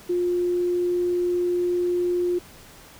sine tone, 354.1 Hz, F4, 24 cents sharp, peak -20 dBFS, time 0.09-2.39 s, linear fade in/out 10 ms, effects pink hiss -47 dBFS RMS until 2.99 s

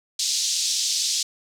white band-pass noise, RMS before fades -24 dBFS, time 0.19-1.23 s, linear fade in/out 5 ms, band 3800 to 6700 Hz, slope 24 dB/octave, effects none

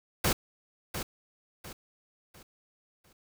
pink noise with echo, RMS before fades -26 dBFS, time 0.24-0.33 s, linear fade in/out 5 ms, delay 700 ms, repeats 4, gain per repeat -9 dB, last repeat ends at 3.13 s, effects none

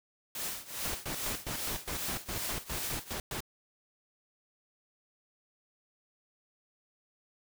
white noise with tremolo, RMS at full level -35 dBFS, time 0.35-3.13 s, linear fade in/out 2 ms, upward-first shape triangle, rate 2.5 Hz, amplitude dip 90%
pink noise bursts, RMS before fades -37 dBFS, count 13, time 0.85-3.405 s, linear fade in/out 2 ms, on 95 ms, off 110 ms
effects none

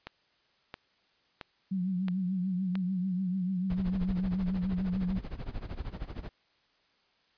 click train, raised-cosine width 0.3 ms, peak -23 dBFS, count 5, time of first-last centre 0.07-2.755 s, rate 1.49 Hz
sine tone with vibrato, 185 Hz, F#3, in tune, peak -28 dBFS, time 1.71-5.19 s, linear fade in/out 10 ms, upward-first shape triangle, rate 6.8 Hz, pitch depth 86 cents each way
brown noise with tremolo, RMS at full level -35 dBFS, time 3.7-6.29 s, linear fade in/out 0 ms, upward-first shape sine, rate 13 Hz, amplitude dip 85%
effects white hiss -69 dBFS RMS until 7.37 s + resampled to 11025 Hz

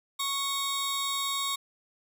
sawtooth tone pair together, 1108.7 / 3729 Hz, C#6 / A#7, 0 / 0 cents, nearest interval octave + major sixth, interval 2100 cents, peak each -28 dBFS, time 0.19-1.56 s, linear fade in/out 10 ms, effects none

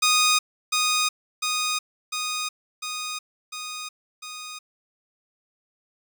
10% pulse tone with echo, 1240 Hz, D#6, 6 cents flat, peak -9 dBFS, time 0.02-0.39 s, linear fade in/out 10 ms, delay 700 ms, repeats 6, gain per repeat -3 dB, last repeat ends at 4.59 s, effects none

